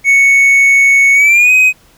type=tone with pitch glide; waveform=triangle; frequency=2217 to 2517 Hz; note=C#7 to D#7; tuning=0 to +19 cents; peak=-3 dBFS; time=0.04-1.73 s; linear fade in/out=50 ms; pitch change=+219 cents; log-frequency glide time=1.14-1.52 s; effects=pink hiss -47 dBFS RMS until 1.97 s